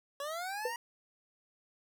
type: linear sweep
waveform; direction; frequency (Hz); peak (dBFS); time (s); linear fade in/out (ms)
25% pulse; up; 553 to 959; -33; 0.2-0.76; 2
type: tone with exponential decay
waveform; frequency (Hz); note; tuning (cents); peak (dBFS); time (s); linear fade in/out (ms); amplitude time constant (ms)
sine; 493.9; B4; 0; -28; 0.65-0.76; 5; 22
effects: none